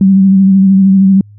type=tone with vibrato; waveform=sine; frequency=192.8 Hz; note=G3; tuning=28 cents flat; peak=-3 dBFS; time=0.01-1.21 s; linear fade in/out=2 ms; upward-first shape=sine; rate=13 Hz; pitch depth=30 cents each way; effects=added 103 Hz sine -34 dBFS peak until 1.38 s